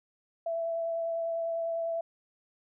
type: tone with vibrato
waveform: sine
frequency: 665 Hz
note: E5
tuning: 15 cents sharp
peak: -29 dBFS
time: 0.46-2.01 s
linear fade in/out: 5 ms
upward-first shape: sine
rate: 10 Hz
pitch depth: 12 cents each way
effects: none